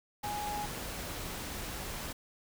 sine tone in noise, 830.6 Hz, G#5, in tune, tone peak -35 dBFS, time 0.23-0.66 s, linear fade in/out 10 ms, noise pink, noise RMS -40 dBFS, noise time 0.23-2.13 s, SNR +2 dB, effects none

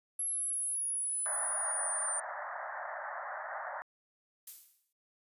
sine exponential sweep, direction down, 11175 to 9050 Hz, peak -32 dBFS, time 0.19-2.2 s, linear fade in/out 5 ms
pink band-pass noise, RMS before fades -41 dBFS, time 1.26-3.82 s, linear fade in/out 0 ms, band 580 to 1900 Hz, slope 96 dB/octave
violet noise with exponential decay, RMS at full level -41 dBFS, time 4.47-4.93 s, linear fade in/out 5 ms, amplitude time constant 99 ms
effects resampled to 32000 Hz

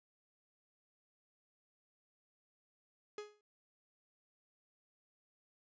45% pulse tone with exponential decay, 418.3 Hz, G#4, 12 cents sharp, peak -40 dBFS, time 3.18-3.41 s, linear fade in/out 2 ms, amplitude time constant 50 ms, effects resampled to 16000 Hz

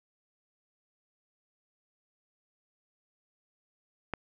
click, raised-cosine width 0.5 ms, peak -17 dBFS, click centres 4.137 s, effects none

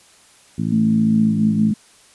harmonic tone, 55 Hz, A1, in tune, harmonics 2 / 3 / 4 / 5 / 6, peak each -27 / -22 / -23 / -28 / -35 dBFS, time 0.58-1.72 s, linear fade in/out 5 ms
sine tone with pitch glide, 220 to 214.4 Hz, A3 to A3, 0 to -45 cents, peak -15 dBFS, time 0.72-1.74 s, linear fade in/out 10 ms, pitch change -45 cents, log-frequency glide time 1.05-1.44 s
effects white hiss -50 dBFS RMS until 2.14 s + resampled to 24000 Hz

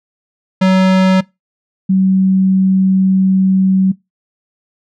square / sine tone pair in turn, 187.9 / 189.75 Hz, F#3 / F#3, +27 / +44 cents, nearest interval unison, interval 17 cents, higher second, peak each -8 dBFS, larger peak neither, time 0.61-1.21 / 1.89-3.92 s, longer second, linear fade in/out 10 ms, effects noise-tail reverb RT60 0.2 s tail -22 dB re dry + low-pass 4000 Hz 12 dB/octave

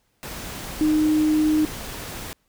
sine tone in noise, 307.7 Hz, D#4, 19 cents flat, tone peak -16 dBFS, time 0.81-1.65 s, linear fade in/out 0 ms, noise pink, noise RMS -34 dBFS, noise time 0.23-2.33 s, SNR +15 dB, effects pink hiss -68 dBFS RMS until 2.48 s

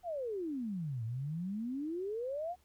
sine exponential two-way sweep, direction down then up, 740 to 109.3 to 740 Hz, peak -35 dBFS, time 0.03-2.56 s, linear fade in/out 50 ms, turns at 1.04 s, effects added 72 Hz sine -70 dBFS peak until 2.64 s + pink hiss -71 dBFS RMS until 2.64 s

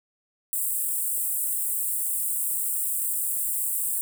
pink high-pass noise, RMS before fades -27 dBFS, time 0.53-4.01 s, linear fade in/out 0 ms, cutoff 7900 Hz, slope 96 dB/octave, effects none

